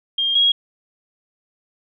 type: tone pair in turn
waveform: sine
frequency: 3214 / 3293 Hz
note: G7 / G#7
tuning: +43 / -15 cents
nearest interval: unison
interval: 42 cents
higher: second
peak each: -17 / -12 dBFS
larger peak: second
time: 0.18-0.35 / 0.35-0.52 s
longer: neither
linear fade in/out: 5 ms
effects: none